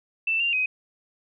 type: tone with pitch steps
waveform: sine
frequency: 2661 / 2780 / 2519 Hz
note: E7 / F7 / D#7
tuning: +16 / -9 / +21 cents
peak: -21 dBFS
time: 0.27-0.66 s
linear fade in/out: 5 ms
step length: 130 ms
effects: none